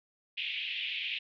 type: band-pass noise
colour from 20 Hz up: white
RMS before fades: -36 dBFS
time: 0.37-1.19 s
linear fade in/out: 10 ms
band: 2300 to 3300 Hz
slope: 48 dB/octave
effects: none